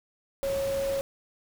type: tone in noise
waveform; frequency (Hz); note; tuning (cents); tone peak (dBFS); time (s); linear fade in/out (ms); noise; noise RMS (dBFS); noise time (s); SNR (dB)
sine; 549; C#5; -17; -26; 0.43-1.01; 0; pink; -39; 0.43-1.01; +10
effects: none